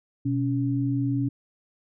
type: tone pair together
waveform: sine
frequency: 124.5 / 279.5 Hz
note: B2 / C#4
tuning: +14 / +14 cents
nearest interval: octave + major second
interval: 1400 cents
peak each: -25 dBFS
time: 0.25-1.29 s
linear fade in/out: 10 ms
effects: none